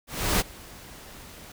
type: noise with ADSR envelope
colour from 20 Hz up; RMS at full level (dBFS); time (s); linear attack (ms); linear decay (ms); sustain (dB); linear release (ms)
pink; -22; 0.07-1.52; 330; 25; -23; 4
effects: none